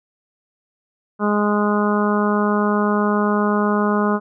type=harmonic tone; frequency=207.7 Hz; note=G#3; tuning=in tune; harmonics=1 / 2 / 3 / 4 / 5 / 6 / 7; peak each=-18 / -22 / -26 / -28 / -25 / -25 / -29 dBFS; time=1.19-4.2 s; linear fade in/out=50 ms; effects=none